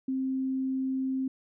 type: tone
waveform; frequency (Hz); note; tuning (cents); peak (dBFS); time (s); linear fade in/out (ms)
sine; 263.5; C4; +12; -27; 0.08-1.28; 5
effects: none